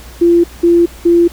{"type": "tone bursts", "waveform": "sine", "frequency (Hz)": 342.7, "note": "F4", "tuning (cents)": -33, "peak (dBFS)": -5, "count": 3, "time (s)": [0.21, 1.28], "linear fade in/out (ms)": 10, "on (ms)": 230, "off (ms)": 190, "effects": ["added 60 Hz sine -34 dBFS peak until 1.32 s", "pink hiss -37 dBFS RMS until 1.32 s"]}